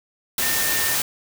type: tone in noise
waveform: sine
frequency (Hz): 1812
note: A#6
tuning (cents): -50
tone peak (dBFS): -27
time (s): 0.42-0.95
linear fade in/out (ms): 2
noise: white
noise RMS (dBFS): -22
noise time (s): 0.38-1.02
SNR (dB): -8
effects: none